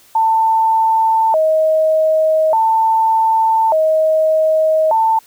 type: tone with vibrato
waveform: sine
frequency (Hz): 750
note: F#5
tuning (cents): +23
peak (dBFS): -10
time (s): 0.15-5.19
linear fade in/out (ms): 5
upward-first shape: square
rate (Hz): 0.42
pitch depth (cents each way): 300
effects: white hiss -48 dBFS RMS until 5.26 s